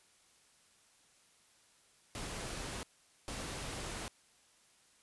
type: noise bursts at uneven times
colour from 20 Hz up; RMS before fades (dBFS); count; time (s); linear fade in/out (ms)
pink; -42; 2; 2.15-2.83 / 3.28-4.08; 0
effects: white hiss -67 dBFS RMS until 5.02 s + resampled to 24000 Hz